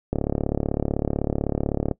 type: click train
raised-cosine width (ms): 2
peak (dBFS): -9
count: 65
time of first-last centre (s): 0.13-1.913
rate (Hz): 35.9
effects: noise-tail reverb RT60 0.1 s tail -20 dB re dry